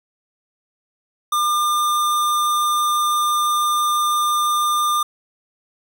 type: tone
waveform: square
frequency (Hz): 1201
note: D6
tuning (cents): +38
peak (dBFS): -17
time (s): 1.32-5.03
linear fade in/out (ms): 5
effects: none